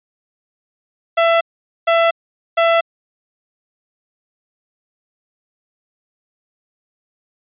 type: tone bursts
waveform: sawtooth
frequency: 668 Hz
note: E5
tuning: 23 cents sharp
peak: -7 dBFS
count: 3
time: 1.17-2.81 s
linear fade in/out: 10 ms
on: 240 ms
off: 460 ms
effects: resampled to 8000 Hz